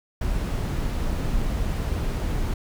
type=noise; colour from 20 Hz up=brown; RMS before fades=-25 dBFS; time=0.21-2.54 s; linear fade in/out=5 ms; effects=none